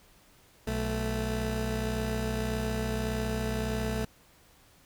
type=tone pair together; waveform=20% pulse; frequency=61.7 / 219.7 Hz; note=B1 / A3; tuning=-1 / -2 cents; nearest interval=octave + minor seventh; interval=2199 cents; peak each=-27 dBFS; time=0.67-4.05 s; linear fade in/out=5 ms; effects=pink hiss -60 dBFS RMS until 4.85 s